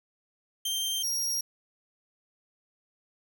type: tone pair in turn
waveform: sawtooth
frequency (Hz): 3155 / 5622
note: G7 / F8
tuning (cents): +10 / +11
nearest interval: minor seventh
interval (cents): 1001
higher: second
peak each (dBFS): -25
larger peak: neither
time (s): 0.65-1.03 / 1.03-1.41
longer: neither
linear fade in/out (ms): 5
effects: none